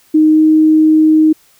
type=tone with pitch glide; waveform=sine; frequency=310.3 to 312.3 Hz; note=D#4 to D#4; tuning=-5 to +7 cents; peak=-5 dBFS; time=0.14-1.33 s; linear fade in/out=10 ms; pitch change=+12 cents; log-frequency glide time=0.32-0.4 s; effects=white hiss -50 dBFS RMS until 1.59 s